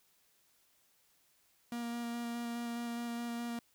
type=tone with vibrato; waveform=45% pulse; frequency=236.1 Hz; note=A#3; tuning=22 cents sharp; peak=-37 dBFS; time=1.72-3.59 s; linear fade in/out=2 ms; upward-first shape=square; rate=4.8 Hz; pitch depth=9 cents each way; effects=white hiss -71 dBFS RMS until 3.74 s